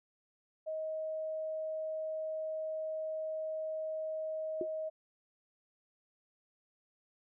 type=tone; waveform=sine; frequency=630 Hz; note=D#5; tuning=21 cents sharp; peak=-35 dBFS; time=0.66-4.9 s; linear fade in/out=20 ms
type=tone with exponential decay; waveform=sine; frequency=359.3 Hz; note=F4; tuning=49 cents sharp; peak=-29 dBFS; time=4.61-4.68 s; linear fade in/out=2 ms; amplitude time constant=15 ms
effects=none